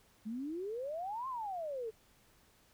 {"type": "exponential two-way sweep", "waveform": "sine", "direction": "up then down", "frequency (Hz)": [207.7, 1081, 428], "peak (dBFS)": -37, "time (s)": [0.25, 1.91], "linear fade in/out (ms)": 20, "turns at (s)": 1.28, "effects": ["pink hiss -67 dBFS RMS until 2.73 s"]}